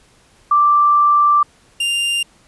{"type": "tone pair in turn", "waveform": ["sine", "45% pulse"], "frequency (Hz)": [1174.7, 2794], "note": ["D6", "F7"], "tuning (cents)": [0, 0], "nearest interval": "octave + minor third", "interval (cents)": 1500, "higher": "second", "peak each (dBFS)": [-9, -16], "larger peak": "first", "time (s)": [[0.51, 1.43], [1.8, 2.23]], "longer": "first", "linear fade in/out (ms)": 5, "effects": ["pink hiss -52 dBFS RMS until 2.47 s", "resampled to 24000 Hz"]}